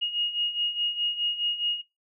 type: beating tone pair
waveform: sine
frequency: 2866 / 2870.8 Hz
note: F7 / F7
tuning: +44 / +47 cents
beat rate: 4.8 Hz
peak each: -31 / -26 dBFS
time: 0.01-1.82 s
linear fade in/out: 20 ms
effects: noise-tail reverb RT60 0.2 s tail -18 dB re dry